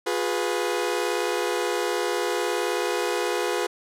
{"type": "chord", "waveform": "sawtooth", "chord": "F diminished", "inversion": "none", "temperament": "equal with one note detuned", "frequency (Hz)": [355.9, 415.3, 493.9], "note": ["F4", "Ab4", "Cb5"], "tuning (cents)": [33, 0, 0], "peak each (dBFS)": -24, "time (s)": [0.06, 3.67], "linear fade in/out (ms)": 10, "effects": ["low-pass 12000 Hz 12 dB/octave"]}